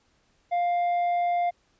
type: tone with tanh clipping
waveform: triangle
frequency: 701 Hz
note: F5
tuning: 6 cents sharp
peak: -23 dBFS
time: 0.51-1.51 s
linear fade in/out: 20 ms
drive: 9 dB
effects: pink hiss -67 dBFS RMS until 1.79 s + resampled to 16000 Hz